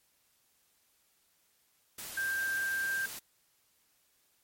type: tone in noise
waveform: sine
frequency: 1581 Hz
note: G6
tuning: 14 cents sharp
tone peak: -30 dBFS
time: 2.17-3.06 s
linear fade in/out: 5 ms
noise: white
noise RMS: -43 dBFS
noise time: 1.98-3.19 s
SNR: +10 dB
effects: white hiss -71 dBFS RMS until 4.43 s + MP3 64 kbps